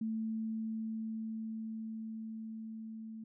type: tone with level ramp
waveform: sine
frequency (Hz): 221.5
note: A3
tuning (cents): +12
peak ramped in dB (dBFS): -33 to -43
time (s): 0.01-3.24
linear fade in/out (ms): 5
effects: none